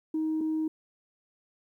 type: tone pair in turn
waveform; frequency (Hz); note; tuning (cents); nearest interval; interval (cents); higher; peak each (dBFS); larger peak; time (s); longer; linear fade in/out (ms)
sine; 314.5 / 314.5; D#4 / D#4; +19 / +19; unison; 0; neither; -25; neither; 0.14-0.41 / 0.41-0.68; neither; 5
effects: tanh soft clip ceiling -23 dBFS + 11-bit

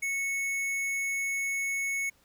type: tone with hard clipping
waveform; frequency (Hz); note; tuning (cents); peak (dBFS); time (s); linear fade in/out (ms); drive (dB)
sine; 2206; C#7; -9; -30; 0.02-2.1; 10; 13
effects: pink hiss -65 dBFS RMS until 2.24 s

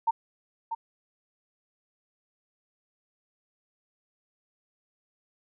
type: tone with echo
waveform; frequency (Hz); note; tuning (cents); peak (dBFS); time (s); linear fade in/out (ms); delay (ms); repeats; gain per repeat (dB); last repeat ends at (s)
sine; 911; A#5; -40; -20; 0.07-0.11; 10; 640; 1; -8; 0.75
effects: none

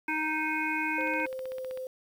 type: harmonic tone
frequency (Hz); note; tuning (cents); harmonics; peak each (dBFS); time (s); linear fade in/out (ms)
311.1; D#4; 0; 1 / 3 / 5 / 7 / 8; -34 / -34 / -34 / -34 / -34; 0.08-1.26; 5
type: tone with pitch glide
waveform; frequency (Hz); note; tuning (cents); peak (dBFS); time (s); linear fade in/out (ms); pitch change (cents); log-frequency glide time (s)
sine; 523.3 to 515.8; C5 to C5; 0 to -25; -34; 0.98-1.87; 2; -25; 1.12-1.7
type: click train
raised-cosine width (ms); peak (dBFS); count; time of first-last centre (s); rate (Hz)
0.3; -30; 13; 1.01-1.774; 15.7
effects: 9-bit

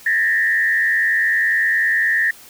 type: tone with frequency modulation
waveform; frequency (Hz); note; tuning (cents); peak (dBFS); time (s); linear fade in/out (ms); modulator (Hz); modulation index
sine; 1818; A#6; -44; -14; 0.06-2.31; 5; 90.4; 1.1
effects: white hiss -43 dBFS RMS until 2.49 s

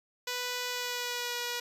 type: tone with pitch glide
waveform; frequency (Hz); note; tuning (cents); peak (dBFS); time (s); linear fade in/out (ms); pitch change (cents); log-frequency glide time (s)
5% pulse; 493.9 to 483.2; B4 to B4; 0 to -38; -21; 0.27-1.6; 5; -38; 0.69-1.36
effects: resampled to 32000 Hz

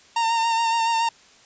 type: tone with vibrato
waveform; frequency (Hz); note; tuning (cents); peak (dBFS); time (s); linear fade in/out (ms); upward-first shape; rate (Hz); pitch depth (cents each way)
45% pulse; 916; A#5; -31; -19; 0.16-1.09; 5; sine; 7.1; 27
effects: white hiss -52 dBFS RMS until 1.45 s + resampled to 16000 Hz

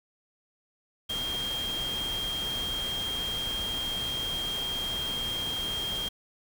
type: tone in noise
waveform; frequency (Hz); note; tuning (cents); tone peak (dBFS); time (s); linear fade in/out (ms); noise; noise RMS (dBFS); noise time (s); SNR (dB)
sine; 3213; G7; +42; -30; 1.09-6.09; 10; pink; -38; 1.09-6.09; +5
effects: none

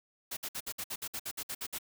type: noise bursts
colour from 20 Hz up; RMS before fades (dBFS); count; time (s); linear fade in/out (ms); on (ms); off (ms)
white; -38; 13; 0.31-1.786; 10; 60; 58
effects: none

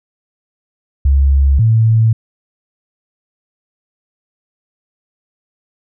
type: tone pair in turn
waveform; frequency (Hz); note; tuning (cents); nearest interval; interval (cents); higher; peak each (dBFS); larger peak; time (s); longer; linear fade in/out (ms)
sine; 68.8 / 112.09; C#2 / A2; -12 / +33; minor sixth; 845; second; -7; neither; 1.05-1.59 / 1.59-2.13; neither; 5
effects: none

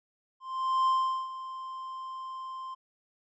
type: tone with ADSR envelope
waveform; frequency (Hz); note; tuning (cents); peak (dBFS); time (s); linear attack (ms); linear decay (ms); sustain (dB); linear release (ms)
triangle; 1046.5; C6; 0; -20; 0.4-2.75; 470; 410; -15; 15
effects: resampled to 16000 Hz

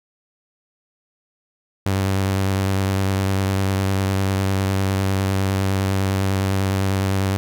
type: tone with vibrato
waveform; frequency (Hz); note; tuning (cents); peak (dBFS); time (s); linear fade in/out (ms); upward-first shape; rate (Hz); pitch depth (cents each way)
sawtooth; 96.6; G2; -25; -14; 1.86-7.37; 0; sine; 9.9; 21
effects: none

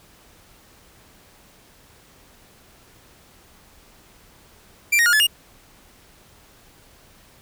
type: tone with pitch steps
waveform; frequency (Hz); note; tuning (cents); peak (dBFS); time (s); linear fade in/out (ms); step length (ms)
45% pulse; 2359 / 1868 / 1429 / 1721 / 2845; D7 / A#6 / F6 / A6 / F7; +7 / +3 / +39 / -39 / +31; -14; 4.92-5.27; 10; 70
effects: pink hiss -52 dBFS RMS until 7.41 s

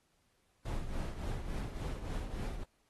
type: noise with tremolo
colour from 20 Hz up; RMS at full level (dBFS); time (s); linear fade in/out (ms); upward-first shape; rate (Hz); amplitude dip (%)
brown; -35; 0.65-2.64; 10; triangle; 3.5; 65
effects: pink hiss -75 dBFS RMS until 2.89 s + AAC 32 kbps

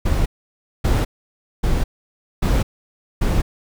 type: noise bursts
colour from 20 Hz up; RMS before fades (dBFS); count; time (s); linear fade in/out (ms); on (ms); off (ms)
brown; -17; 5; 0.05-3.42; 10; 210; 580
effects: none

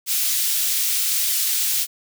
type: high-pass noise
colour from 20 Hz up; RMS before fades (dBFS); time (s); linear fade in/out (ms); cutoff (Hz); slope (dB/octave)
white; -21; 0.06-1.87; 50; 3000; 12
effects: none

